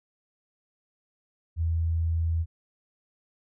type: tone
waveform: sine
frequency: 82.41 Hz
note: E2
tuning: in tune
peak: -23 dBFS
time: 1.56-2.46 s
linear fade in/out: 50 ms
effects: none